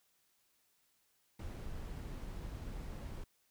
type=noise; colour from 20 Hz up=brown; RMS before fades=-44 dBFS; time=1.39-3.24 s; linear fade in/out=5 ms; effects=white hiss -75 dBFS RMS until 3.5 s